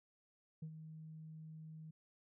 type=tone with ADSR envelope; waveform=sine; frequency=157.7 Hz; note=D#3; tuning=24 cents sharp; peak=-40 dBFS; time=0.62-1.91 s; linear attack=7 ms; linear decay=73 ms; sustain=-9 dB; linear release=8 ms; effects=tanh soft clip ceiling -41 dBFS